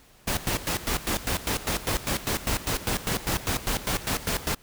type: noise with tremolo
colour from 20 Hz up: pink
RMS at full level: -26 dBFS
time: 0.27-4.55 s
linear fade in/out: 10 ms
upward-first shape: square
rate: 5 Hz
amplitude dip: 80%
effects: pink hiss -56 dBFS RMS until 4.62 s